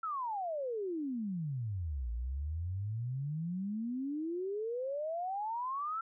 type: exponential two-way sweep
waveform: sine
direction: down then up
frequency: 1354 to 56.1 to 1354 Hz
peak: -34 dBFS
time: 0.03-6.01 s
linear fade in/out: 5 ms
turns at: 2.11 s
effects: none